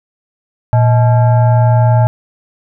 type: tone with frequency modulation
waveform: sine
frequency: 116.6 Hz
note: A#2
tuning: 1 cent sharp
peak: -6 dBFS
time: 0.73-2.07 s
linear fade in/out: 0 ms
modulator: 746 Hz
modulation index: 0.58
effects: none